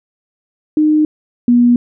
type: tone pair in turn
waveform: sine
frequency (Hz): 306 / 241.5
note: D#4 / B3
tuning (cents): -29 / -39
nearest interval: major third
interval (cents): 410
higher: first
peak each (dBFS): -8 / -6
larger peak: second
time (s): 0.77-1.05 / 1.48-1.76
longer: neither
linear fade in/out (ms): 2
effects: none